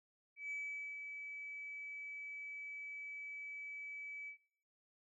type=tone with ADSR envelope; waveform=sine; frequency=2294 Hz; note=D7; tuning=41 cents flat; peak=-38 dBFS; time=0.36-4.38 s; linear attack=150 ms; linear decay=460 ms; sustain=-6 dB; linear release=100 ms; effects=noise-tail reverb RT60 0.6 s tail -17 dB re dry + tanh soft clip ceiling -37 dBFS